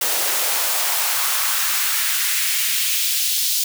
white noise with high-pass filter sweep, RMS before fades -20 dBFS, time 0.01-3.64 s, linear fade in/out 5 ms, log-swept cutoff 440 to 4100 Hz, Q 1.4, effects none

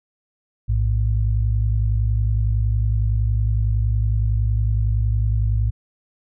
sine tone pair together, 57.26 / 108.1 Hz, A#1 / A2, -30 / -30 cents, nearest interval major seventh, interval 1100 cents, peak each -18 / -19 dBFS, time 0.68-5.71 s, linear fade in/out 20 ms, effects tanh soft clip ceiling -8 dBFS

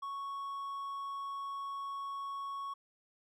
triangle tone, 1108.7 Hz, C#6, in tune, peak -36 dBFS, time 0.02-2.74 s, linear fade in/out 10 ms, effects none

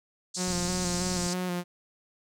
white band-pass noise, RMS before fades -35 dBFS, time 0.34-1.34 s, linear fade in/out 10 ms, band 4100 to 8200 Hz, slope 48 dB/octave
sawtooth tone with vibrato, 179.4 Hz, F3, 47 cents sharp, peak -25 dBFS, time 0.36-1.64 s, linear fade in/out 50 ms, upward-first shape square, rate 3.1 Hz, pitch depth 25 cents each way
click train, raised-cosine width 5 ms, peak -28 dBFS, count 33, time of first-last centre 0.48-1.264 s, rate 40.8 Hz
effects none

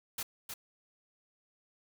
white noise with echo, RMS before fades -37 dBFS, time 0.18-0.23 s, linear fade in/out 5 ms, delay 310 ms, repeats 1, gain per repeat -5 dB, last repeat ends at 0.54 s, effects none

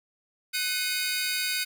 sawtooth tone cluster, 1499 / 2160 / 2483 / 3757 / 4687 Hz, F#6 / C#7 / D#7 / A#7 / D8, +22 / -45 / -4 / +13 / -4 cents, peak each -30 dBFS, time 0.53-1.65 s, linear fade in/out 20 ms, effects none

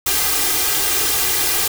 white noise with comb filter, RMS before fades -18 dBFS, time 0.06-1.68 s, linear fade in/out 5 ms, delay 2.5 ms, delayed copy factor +0.75, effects none

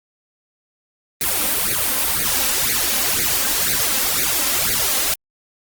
white noise with flanger, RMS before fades -19 dBFS, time 1.21-5.14 s, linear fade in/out 2 ms, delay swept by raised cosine 0.46 to 3.86 ms, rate 2 Hz, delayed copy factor +0.95, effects Opus 32 kbps

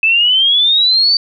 sine exponential sweep, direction up, 2600 to 4625 Hz, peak -8 dBFS, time 0.03-1.17 s, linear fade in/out 2 ms, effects none

